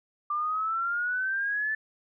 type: exponential sweep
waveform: sine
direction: up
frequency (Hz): 1181 to 1760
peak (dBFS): -26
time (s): 0.3-1.75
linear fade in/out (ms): 5
effects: none